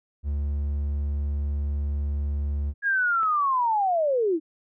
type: tone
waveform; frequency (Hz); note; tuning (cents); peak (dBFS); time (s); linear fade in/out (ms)
triangle; 72; D2; -34; -22; 0.23-2.74; 50
type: linear sweep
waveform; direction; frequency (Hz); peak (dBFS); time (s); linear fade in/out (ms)
sine; down; 1661.2 to 299.1; -20; 2.82-4.4; 50
type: click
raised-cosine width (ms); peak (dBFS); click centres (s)
0.5; -27; 3.232
effects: none